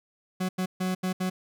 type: tone bursts at uneven times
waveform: 40% pulse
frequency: 185 Hz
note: F#3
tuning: in tune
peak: -25 dBFS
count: 5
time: 0.4-0.49 / 0.58-0.66 / 0.8-0.95 / 1.03-1.13 / 1.2-1.3 s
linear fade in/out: 10 ms
effects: none